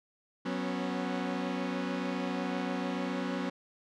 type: chord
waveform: sawtooth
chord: F# suspended fourth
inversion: none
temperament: equal with one note detuned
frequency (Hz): 185 / 246.9 / 274.3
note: F#3 / B3 / C#4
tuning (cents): 0 / 0 / -18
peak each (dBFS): -32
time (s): 0.45-3.5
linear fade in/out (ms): 10
effects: low-pass 4000 Hz 12 dB/octave